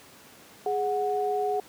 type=tone pair together; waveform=sine; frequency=415.3 / 736.8 Hz; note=G#4 / F#5; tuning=0 / -7 cents; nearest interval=minor seventh; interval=993 cents; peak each=-27 dBFS; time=0.66-1.6 s; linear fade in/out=2 ms; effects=pink hiss -51 dBFS RMS until 1.68 s + high-pass 150 Hz 12 dB/octave